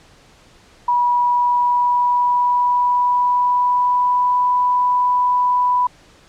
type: tone with pitch glide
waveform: sine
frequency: 972 to 989.6 Hz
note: B5 to B5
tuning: -28 to +3 cents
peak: -13 dBFS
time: 0.88-5.87 s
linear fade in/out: 5 ms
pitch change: +31 cents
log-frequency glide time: 1.08-4.42 s
effects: pink hiss -49 dBFS RMS until 6.28 s + low-pass 7000 Hz 12 dB/octave